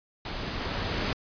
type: noise with level ramp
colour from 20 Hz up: pink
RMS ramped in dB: -35 to -28 dBFS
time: 0.25-1.13 s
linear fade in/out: 2 ms
effects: resampled to 11025 Hz